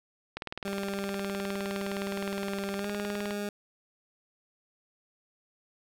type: click train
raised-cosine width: 0.3 ms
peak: -19 dBFS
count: 58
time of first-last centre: 0.37-3.308 s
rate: 19.4 Hz
type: tone with pitch glide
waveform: 20% pulse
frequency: 197.9 to 204.8 Hz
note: G3 to G#3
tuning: +17 to -24 cents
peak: -27 dBFS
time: 0.65-3.49 s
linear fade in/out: 2 ms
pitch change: +59 cents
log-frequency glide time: 2.77-2.88 s
effects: none